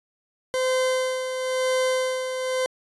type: tone with tremolo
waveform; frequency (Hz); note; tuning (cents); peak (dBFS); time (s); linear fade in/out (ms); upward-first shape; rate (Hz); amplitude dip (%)
40% pulse; 515; C5; -28; -19; 0.54-2.66; 0; sine; 0.99; 55
effects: resampled to 24000 Hz